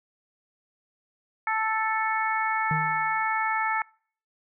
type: harmonic tone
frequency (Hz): 440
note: A4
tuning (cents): 0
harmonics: 2 / 3 / 4 / 5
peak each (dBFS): -27 / -29 / -30 / -31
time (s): 1.47-3.82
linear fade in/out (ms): 2
type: tone with exponential decay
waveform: triangle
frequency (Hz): 155.56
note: D#3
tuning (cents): 0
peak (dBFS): -22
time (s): 2.71-3.27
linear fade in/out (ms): 2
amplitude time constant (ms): 120
effects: noise-tail reverb RT60 0.5 s tail -26 dB re dry